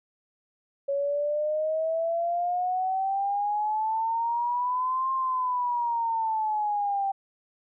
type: exponential two-way sweep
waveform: sine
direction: up then down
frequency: 554.4 to 1061 to 780 Hz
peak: -24 dBFS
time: 0.88-7.12 s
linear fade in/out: 10 ms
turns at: 5.12 s
effects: none